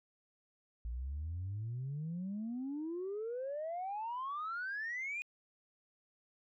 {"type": "exponential sweep", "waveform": "sine", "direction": "up", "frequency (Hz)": [55.8, 2489], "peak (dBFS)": -36, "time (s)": [0.85, 5.22], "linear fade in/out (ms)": 0, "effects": ["tanh soft clip ceiling -34 dBFS"]}